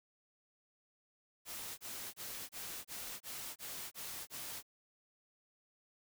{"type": "noise bursts", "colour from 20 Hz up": "white", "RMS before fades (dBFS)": -45, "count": 9, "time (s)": [1.45, 4.628], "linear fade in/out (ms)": 50, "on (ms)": 330, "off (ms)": 26, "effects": []}